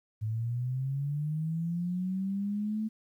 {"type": "linear sweep", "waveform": "sine", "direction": "up", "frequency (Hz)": [106.4, 220], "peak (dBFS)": -29, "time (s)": [0.21, 2.89], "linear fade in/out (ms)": 20, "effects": ["11-bit"]}